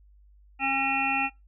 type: harmonic tone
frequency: 270 Hz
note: C#4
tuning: 45 cents flat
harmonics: 1 / 3 / 5 / 7 / 9 / 10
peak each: -34 / -28 / -34 / -37 / -30 / -29 dBFS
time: 0.59-1.3 s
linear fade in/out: 50 ms
effects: noise-tail reverb RT60 0.2 s tail -21 dB re dry + added 50 Hz sine -53 dBFS peak until 1.47 s